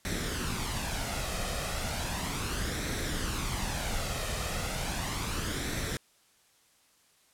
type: noise with flanger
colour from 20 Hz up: pink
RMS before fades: -33 dBFS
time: 0.05-5.97 s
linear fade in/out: 0 ms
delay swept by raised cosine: 0.51 to 1.61 ms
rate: 0.35 Hz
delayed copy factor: +0.5
effects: white hiss -65 dBFS RMS until 7.33 s + low-pass 11000 Hz 12 dB/octave